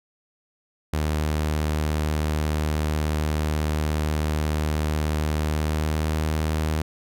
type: tone with pitch glide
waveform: sawtooth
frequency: 76.5 to 77.79 Hz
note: D#2 to D#2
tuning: -29 to 0 cents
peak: -18 dBFS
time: 0.93-6.82 s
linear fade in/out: 5 ms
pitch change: +29 cents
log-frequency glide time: 5.49-6.13 s
effects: none